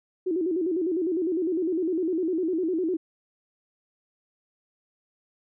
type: tone with vibrato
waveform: sine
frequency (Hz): 344.5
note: F4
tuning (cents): -24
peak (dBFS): -23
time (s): 0.26-2.97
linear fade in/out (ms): 10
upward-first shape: square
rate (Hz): 9.9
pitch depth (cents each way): 120
effects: none